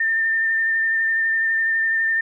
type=tone with vibrato; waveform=sine; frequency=1802 Hz; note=A6; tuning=41 cents sharp; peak=-17 dBFS; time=0-2.21 s; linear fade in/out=5 ms; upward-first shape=square; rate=12 Hz; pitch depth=12 cents each way; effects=none